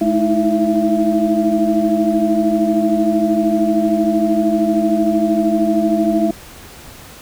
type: tone cluster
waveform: sine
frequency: 213.1 / 314.6 / 327.6 / 671 Hz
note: G#3 / D#4 / E4 / E5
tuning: +45 / +19 / -11 / +31 cents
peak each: -18 dBFS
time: 0.01-6.31 s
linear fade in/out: 5 ms
effects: pink hiss -38 dBFS RMS until 7.21 s